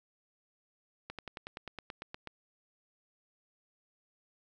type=slowing click train; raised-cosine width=0.3 ms; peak=-25 dBFS; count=12; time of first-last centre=1.1-2.273 s; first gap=87 ms; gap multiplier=1.04; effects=none